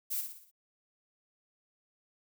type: noise with echo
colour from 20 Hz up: violet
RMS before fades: -34 dBFS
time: 0.1-0.22 s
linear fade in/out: 20 ms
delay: 59 ms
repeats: 5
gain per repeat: -6 dB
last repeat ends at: 0.515 s
effects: none